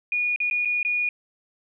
sine tone with dropouts, 2448 Hz, D#7, 29 cents flat, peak -21 dBFS, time 0.12-1.09 s, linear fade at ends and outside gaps 2 ms, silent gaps 0.361-0.402 / 0.5-0.51 / 0.65-0.655 / 0.83-0.849 s, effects none

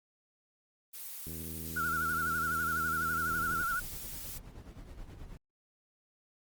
blue noise, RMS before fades -43 dBFS, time 0.93-4.39 s, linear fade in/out 20 ms
click train, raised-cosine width 3 ms, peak -32 dBFS, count 191, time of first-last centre 1.27-3.613 s, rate 81.1 Hz
sine tone with vibrato, 1403 Hz, F6, 8 cents sharp, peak -30 dBFS, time 1.76-3.8 s, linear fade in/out 10 ms, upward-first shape sine, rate 12 Hz, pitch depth 86 cents each way
brown noise with tremolo, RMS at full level -45 dBFS, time 3.28-5.37 s, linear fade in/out 0 ms, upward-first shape sine, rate 9.4 Hz, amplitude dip 60%
effects Opus 24 kbps

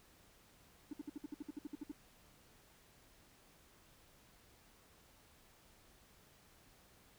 triangle tone bursts, 294.1 Hz, D4, 3 cents sharp, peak -38 dBFS, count 13, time 0.91-1.917 s, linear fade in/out 5 ms, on 23 ms, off 59 ms, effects tanh soft clip ceiling -37 dBFS + pink hiss -66 dBFS RMS until 7.18 s

